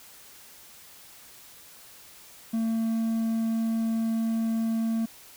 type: tone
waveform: triangle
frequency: 225.4 Hz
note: A3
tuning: 42 cents sharp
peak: -22 dBFS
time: 2.53-5.06 s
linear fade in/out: 10 ms
effects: white hiss -50 dBFS RMS until 5.36 s